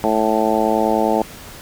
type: harmonic tone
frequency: 109.7 Hz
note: A2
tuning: 5 cents flat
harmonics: 2 / 3 / 4 / 5 / 6 / 7 / 8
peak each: -22 / -22 / -22 / -22 / -22 / -22 / -22 dBFS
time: 0.04-1.22 s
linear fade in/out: 0 ms
effects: pink hiss -37 dBFS RMS until 1.61 s